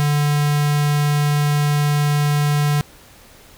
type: tone with notch filter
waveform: square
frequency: 146.83 Hz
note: D3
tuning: in tune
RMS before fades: -17 dBFS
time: 0-2.81 s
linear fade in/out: 0 ms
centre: 370 Hz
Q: 1.2
effects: pink hiss -46 dBFS RMS until 3.57 s

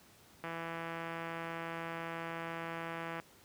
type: click train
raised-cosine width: 0.5 ms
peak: -26 dBFS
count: 459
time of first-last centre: 0.44-3.199 s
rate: 166 Hz
effects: pink hiss -61 dBFS RMS until 3.44 s + high-pass 80 Hz 12 dB/octave

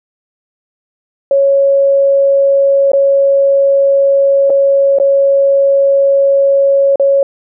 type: tone with dropouts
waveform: sine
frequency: 553 Hz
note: C#5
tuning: 4 cents flat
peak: -6 dBFS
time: 1.31-7.23 s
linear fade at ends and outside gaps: 2 ms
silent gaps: 2.918-2.933 / 4.498-4.502 / 4.986-4.999 / 6.958-6.997 s
effects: none

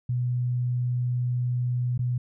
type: tone with dropouts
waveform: sine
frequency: 123.47 Hz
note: B2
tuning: in tune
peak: -23 dBFS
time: 0.09-2.18 s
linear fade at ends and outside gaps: 5 ms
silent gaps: 1.978-1.991 s
effects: none

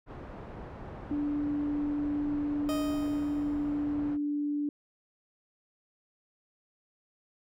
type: low-pass noise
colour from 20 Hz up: pink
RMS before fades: -43 dBFS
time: 0.06-4.18 s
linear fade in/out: 50 ms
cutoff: 1100 Hz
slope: 12 dB/octave
type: tone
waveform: sine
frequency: 292.2 Hz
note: D4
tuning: 9 cents flat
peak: -28 dBFS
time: 1.11-4.69 s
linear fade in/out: 2 ms
type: tone with exponential decay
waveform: 30% pulse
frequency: 623 Hz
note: D#5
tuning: 2 cents sharp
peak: -29 dBFS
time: 2.69-3.94 s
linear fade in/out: 0 ms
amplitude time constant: 270 ms
effects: none

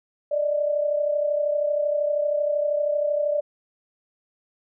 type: tone pair together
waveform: sine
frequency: 587.3 / 620.1 Hz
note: D5 / D#5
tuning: 0 / -6 cents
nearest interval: minor second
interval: 94 cents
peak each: -21 / -28 dBFS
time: 0.31-3.41 s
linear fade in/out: 10 ms
effects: none

